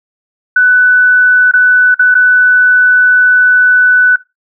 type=tone with dropouts; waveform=sine; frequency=1493 Hz; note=F#6; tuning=15 cents sharp; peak=-3 dBFS; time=0.56-4.16 s; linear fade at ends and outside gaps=5 ms; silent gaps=1.514-1.536 / 1.945-1.993 / 2.144-2.15 s; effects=noise-tail reverb RT60 0.2 s tail -18 dB re dry